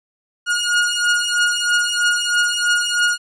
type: beating tone pair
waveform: sawtooth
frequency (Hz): 1434 / 1437.1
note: F6 / F6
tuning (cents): +45 / +49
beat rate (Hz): 3.1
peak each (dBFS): -15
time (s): 0.46-3.18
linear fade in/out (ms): 50
effects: resampled to 22050 Hz